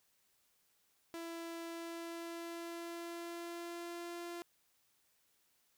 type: tone with pitch glide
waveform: sawtooth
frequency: 334.1 to 344.7 Hz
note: E4 to F4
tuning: +23 to -23 cents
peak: -39 dBFS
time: 1.14-4.42 s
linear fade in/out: 0 ms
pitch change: +54 cents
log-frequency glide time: 1.64-4.2 s
effects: white hiss -75 dBFS RMS until 5.77 s